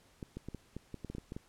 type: clicks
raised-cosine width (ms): 3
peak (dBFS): -28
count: 12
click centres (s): 0.228 / 0.37 / 0.486 / 0.547 / 0.766 / 0.943 / 1.047 / 1.1 / 1.15 / 1.183 / 1.321 / 1.365
effects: pink hiss -65 dBFS RMS until 1.48 s + low-pass 11000 Hz 12 dB/octave